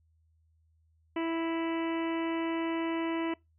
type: harmonic tone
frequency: 329.6 Hz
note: E4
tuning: in tune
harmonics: 1 / 2 / 3 / 4 / 5 / 6 / 7 / 8 / 9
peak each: -30 / -39 / -39 / -47 / -50 / -44 / -47 / -48 / -48 dBFS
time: 1.16-3.34 s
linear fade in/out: 5 ms
effects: noise-tail reverb RT60 0.2 s tail -24 dB re dry + added 80 Hz sine -65 dBFS peak until 3.58 s